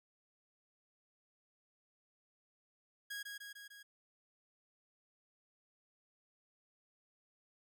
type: tone with echo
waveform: sawtooth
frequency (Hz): 1646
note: G#6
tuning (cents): -16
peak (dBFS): -38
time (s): 3.1-3.23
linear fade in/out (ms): 10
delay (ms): 150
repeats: 4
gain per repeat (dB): -3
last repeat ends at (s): 3.83
effects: none